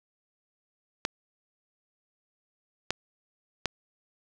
clicks, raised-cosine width 0.2 ms, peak -9 dBFS, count 3, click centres 1.051 / 2.906 / 3.657 s, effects none

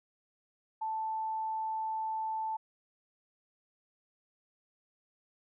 sine tone, 880 Hz, A5, in tune, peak -32 dBFS, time 0.81-2.57 s, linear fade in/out 10 ms, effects none

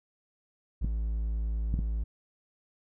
triangle tone, 55 Hz, A1, in tune, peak -26 dBFS, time 0.81-2.04 s, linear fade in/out 10 ms
clicks, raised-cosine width 5 ms, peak -20 dBFS, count 3, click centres 0.846 / 1.741 / 1.791 s
effects none

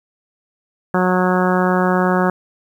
harmonic tone, 182.8 Hz, F#3, 21 cents flat, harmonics 1 / 2 / 3 / 4 / 5 / 6 / 7 / 8 / 9, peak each -17 / -20 / -22 / -23 / -24 / -25 / -25 / -26 / -27 dBFS, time 0.94-2.3 s, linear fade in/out 2 ms, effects 8-bit

